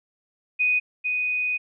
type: tone pair in turn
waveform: sine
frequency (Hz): 2489 / 2489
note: D#7 / D#7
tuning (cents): 0 / 0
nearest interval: unison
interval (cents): 0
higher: neither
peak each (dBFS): -18 / -22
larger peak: first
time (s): 0.59-0.8 / 1.04-1.58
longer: second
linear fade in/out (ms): 20
effects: none